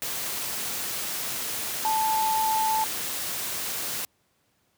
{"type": "tone in noise", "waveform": "sine", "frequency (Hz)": 878, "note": "A5", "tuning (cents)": -4, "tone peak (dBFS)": -22, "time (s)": [1.85, 2.84], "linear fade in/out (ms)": 0, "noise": "white", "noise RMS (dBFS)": -31, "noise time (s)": [0.02, 4.05], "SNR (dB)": 6, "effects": ["pink hiss -69 dBFS RMS until 4.77 s", "high-pass 80 Hz 12 dB/octave"]}